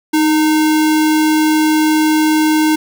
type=tone with sample-and-hold; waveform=sine; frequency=311.1 Hz; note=D#4; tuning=in tune; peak=-9 dBFS; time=0.13-2.76 s; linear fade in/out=10 ms; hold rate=1225 Hz; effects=none